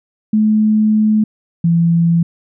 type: tone pair in turn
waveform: sine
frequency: 215 / 168.34 Hz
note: A3 / E3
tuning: -40 / +37 cents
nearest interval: major third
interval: 423 cents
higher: first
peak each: -9 dBFS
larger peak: neither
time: 0.33-1.24 / 1.64-2.23 s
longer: first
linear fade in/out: 5 ms
effects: none